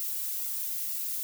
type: noise with flanger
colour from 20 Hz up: violet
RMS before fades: -33 dBFS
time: 0-1.23 s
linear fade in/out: 0 ms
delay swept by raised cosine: 1.4 to 3 ms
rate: 2.2 Hz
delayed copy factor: +0.9
effects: none